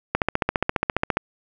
click train, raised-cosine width 0.5 ms, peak -4 dBFS, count 16, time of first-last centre 0.15-1.17 s, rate 14.7 Hz, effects none

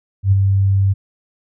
sine tone with ADSR envelope, 97.7 Hz, G2, 5 cents flat, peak -7 dBFS, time 0.23-0.94 s, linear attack 89 ms, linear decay 21 ms, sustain -4 dB, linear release 20 ms, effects none

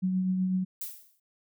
sine tone with tremolo, 185.8 Hz, F#3, 7 cents sharp, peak -23 dBFS, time 0.02-0.65 s, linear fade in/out 20 ms, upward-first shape triangle, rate 8 Hz, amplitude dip 35%
violet noise with exponential decay, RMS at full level -33 dBFS, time 0.81-1.2 s, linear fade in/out 5 ms, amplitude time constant 83 ms
effects none

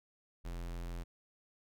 square tone, 42.97 Hz, F1, 27 cents flat, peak -40 dBFS, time 0.44-1.04 s, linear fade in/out 20 ms, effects none

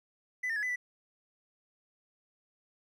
triangle tone with pitch steps, 2000 / 1815 / 1690 / 2003 / 1972 Hz, B6 / A#6 / G#6 / B6 / B6, +21 / -47 / +30 / +24 / -3 cents, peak -28 dBFS, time 0.43-0.76 s, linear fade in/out 10 ms, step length 66 ms, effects tanh soft clip ceiling -25 dBFS

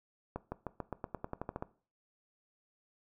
accelerating click train, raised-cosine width 1 ms, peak -23 dBFS, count 13, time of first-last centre 0.36-1.625 s, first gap 160 ms, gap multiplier 0.92, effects noise-tail reverb RT60 0.4 s tail -18 dB re dry

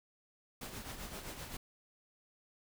pink noise with tremolo, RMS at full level -43 dBFS, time 0.61-1.57 s, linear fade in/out 5 ms, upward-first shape triangle, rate 7.7 Hz, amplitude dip 60%, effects none

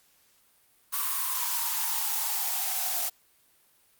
blue noise with high-pass filter sweep, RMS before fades -29 dBFS, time 0.92-3.1 s, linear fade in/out 20 ms, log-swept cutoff 1100 to 700 Hz, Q 8.7, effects white hiss -64 dBFS RMS until 3.99 s + Opus 48 kbps

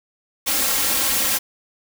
white noise with comb filter, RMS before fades -20 dBFS, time 0.46-1.39 s, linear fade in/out 20 ms, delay 3.7 ms, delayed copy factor +1, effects none

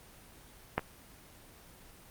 clicks, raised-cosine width 0.5 ms, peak -12 / -26 dBFS, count 2, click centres 0.78 / 0.793 s, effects pink hiss -55 dBFS RMS until 2.1 s + Opus 24 kbps

